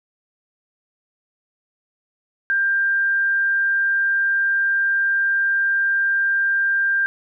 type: tone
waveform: sine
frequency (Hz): 1590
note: G6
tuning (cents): +24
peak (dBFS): -16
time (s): 2.5-7.06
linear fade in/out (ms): 0
effects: none